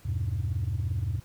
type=chord; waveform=sine; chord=E minor; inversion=none; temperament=equal with one note detuned; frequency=80.71 / 98 / 123.47 Hz; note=E2 / G2 / B2; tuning=-36 / 0 / 0 cents; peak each=-30 / -28 / -31 dBFS; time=0.05-1.2 s; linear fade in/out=10 ms; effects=tanh soft clip ceiling -22 dBFS + pink hiss -57 dBFS RMS until 1.24 s